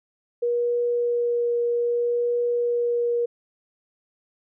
sine tone with vibrato, 477.9 Hz, A#4, 43 cents sharp, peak -20 dBFS, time 0.42-3.26 s, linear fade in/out 10 ms, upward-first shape triangle, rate 0.63 Hz, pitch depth 10 cents each way, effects none

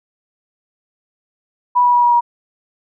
sine tone with pitch steps, 981 / 974.2 / 967.5 / 960.8 / 954.2 Hz, B5 / B5 / B5 / B5 / A#5, -12 / -24 / -36 / -48 / +40 cents, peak -9 dBFS, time 1.75-2.21 s, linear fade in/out 20 ms, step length 92 ms, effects none

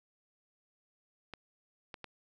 clicks, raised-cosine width 0.3 ms, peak -27 dBFS, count 3, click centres 1.337 / 1.942 / 2.043 s, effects none

